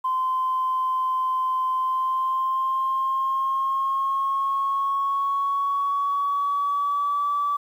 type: tone with pitch glide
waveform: sine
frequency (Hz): 1034 to 1153.9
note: C6 to D6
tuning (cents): -21 to -31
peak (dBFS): -20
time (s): 0.04-7.57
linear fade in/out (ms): 10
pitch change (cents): +190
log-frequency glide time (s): 1.72-7.29
effects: tanh soft clip ceiling -16 dBFS + 9-bit